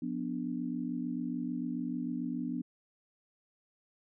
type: chord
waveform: sine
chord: B diminished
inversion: second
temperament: equal with one note detuned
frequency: 178.18 / 246.9 / 293.7 Hz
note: F3 / B3 / D4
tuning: +35 / 0 / 0 cents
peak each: -40 / -35 / -38 dBFS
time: 0.02-2.62 s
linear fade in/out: 5 ms
effects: none